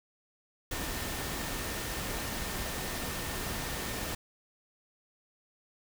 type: tone in noise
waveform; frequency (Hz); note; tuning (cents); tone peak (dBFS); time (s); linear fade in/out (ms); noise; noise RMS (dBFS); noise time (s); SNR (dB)
sine; 1813; A#6; -49; -47; 0.71-4.15; 5; pink; -36; 0.71-4.15; -14
effects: none